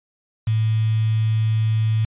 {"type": "tone with quantisation", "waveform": "sine", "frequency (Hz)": 110, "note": "A2", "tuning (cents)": 0, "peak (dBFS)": -16, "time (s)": [0.47, 2.05], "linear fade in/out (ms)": 5, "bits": 6, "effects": ["resampled to 8000 Hz"]}